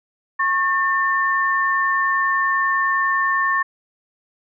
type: tone pair together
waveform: sine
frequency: 1094.4 / 1795 Hz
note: C#6 / A6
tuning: -23 / +34 cents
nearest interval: major sixth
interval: 857 cents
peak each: -19 dBFS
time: 0.39-3.63 s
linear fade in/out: 10 ms
effects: none